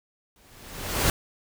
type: noise with exponential growth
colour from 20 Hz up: pink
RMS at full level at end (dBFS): -20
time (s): 0.36-1.1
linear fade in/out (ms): 1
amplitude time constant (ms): 160
effects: none